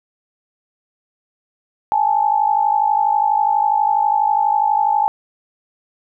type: tone pair together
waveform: sine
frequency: 822.8 / 875 Hz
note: G#5 / A5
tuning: -16 / -10 cents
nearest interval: minor second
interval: 106 cents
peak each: -16 dBFS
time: 1.92-5.08 s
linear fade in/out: 0 ms
effects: none